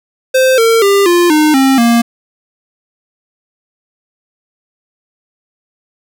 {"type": "tone with pitch steps", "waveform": "square", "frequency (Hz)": [520, 455.3, 398.7, 349.1, 305.6, 267.6, 234.3], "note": ["C5", "A#4", "G4", "F4", "D#4", "C4", "A#3"], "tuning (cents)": [-11, -41, 29, -1, -31, 39, 9], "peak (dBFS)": -7, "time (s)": [0.34, 2.02], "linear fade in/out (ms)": 10, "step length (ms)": 240, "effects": []}